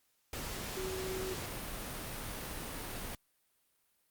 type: tone in noise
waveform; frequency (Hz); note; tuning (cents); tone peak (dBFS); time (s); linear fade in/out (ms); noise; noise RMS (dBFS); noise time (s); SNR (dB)
sine; 375.9; F#4; +27; -38; 0.77-1.34; 2; pink; -41; 0.33-3.15; 0
effects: white hiss -75 dBFS RMS until 4.1 s + Opus 48 kbps